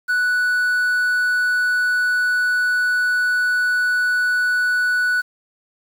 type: tone with quantisation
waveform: triangle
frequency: 1480 Hz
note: F#6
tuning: in tune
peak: -14 dBFS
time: 0.08-5.22 s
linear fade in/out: 20 ms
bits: 7
effects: none